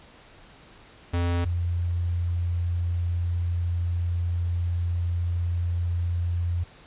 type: tone pair in turn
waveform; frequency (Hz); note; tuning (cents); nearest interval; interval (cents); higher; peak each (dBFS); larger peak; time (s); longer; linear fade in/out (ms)
square / sine; 86.7 / 86.7; F2 / F2; -12 / -12; unison; 0; neither; -23; neither; 1.13-1.45 / 1.45-6.64; second; 10
effects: pink hiss -51 dBFS RMS until 6.86 s + resampled to 8000 Hz